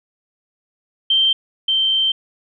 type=tone pair in turn; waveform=sine; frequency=3137 / 3124 Hz; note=G7 / G7; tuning=+1 / -7 cents; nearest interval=unison; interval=8 cents; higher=first; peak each=-12 / -14 dBFS; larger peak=first; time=1.1-1.33 / 1.68-2.12 s; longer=second; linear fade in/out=5 ms; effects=none